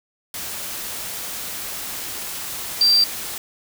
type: tone in noise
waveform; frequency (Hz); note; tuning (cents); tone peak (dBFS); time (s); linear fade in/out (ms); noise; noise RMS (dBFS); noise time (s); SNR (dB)
sine; 4699; D8; 0; -12; 2.81-3.04; 2; white; -30; 0.34-3.38; +15
effects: none